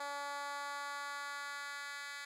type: tone with high-pass filter sweep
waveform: 10% pulse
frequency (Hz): 285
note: C#4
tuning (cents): +48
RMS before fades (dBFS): -43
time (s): 0-2.25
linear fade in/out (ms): 5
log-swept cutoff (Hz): 710 to 1900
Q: 1.5
effects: low-pass 10000 Hz 12 dB/octave